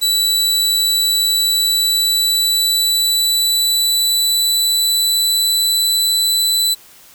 sawtooth tone with pitch glide, 3951 to 3988 Hz, B7 to B7, 0 to +16 cents, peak -10 dBFS, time 0.01-6.75 s, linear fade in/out 20 ms, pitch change +16 cents, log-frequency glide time 1.5-6.48 s, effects white hiss -44 dBFS RMS until 7.14 s

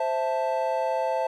triangle chord, A minor, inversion first, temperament equal, 523.3 / 659.3 / 880 Hz, C5 / E5 / A5, 0 / 0 / 0 cents, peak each -26 dBFS, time 0-1.27 s, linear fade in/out 5 ms, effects none

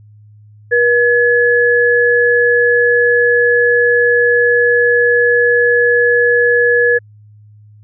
sine tone pair together, 480.7 / 1701.2 Hz, B4 / G#6, -47 / +41 cents, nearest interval octave + minor seventh, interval 2188 cents, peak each -11 dBFS, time 0.71-6.99 s, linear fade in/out 20 ms, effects added 105 Hz sine -39 dBFS peak until 7.83 s

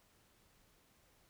silence, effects pink hiss -70 dBFS RMS until 1.29 s

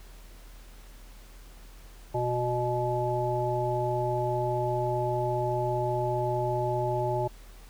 harmonic tone, 122.5 Hz, B2, 14 cents flat, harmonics 1 / 3 / 5 / 7, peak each -31 / -31 / -31 / -31 dBFS, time 2.14-7.28 s, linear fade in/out 10 ms, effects added 40 Hz sine -46 dBFS peak until 7.69 s + pink hiss -55 dBFS RMS until 7.69 s

